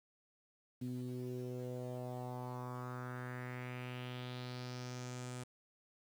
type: tone with low-pass filter sweep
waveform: sawtooth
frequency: 124.9 Hz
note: B2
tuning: 20 cents sharp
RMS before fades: -44 dBFS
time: 0.81-5.44 s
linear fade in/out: 10 ms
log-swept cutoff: 260 to 8800 Hz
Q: 3.4
effects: 10-bit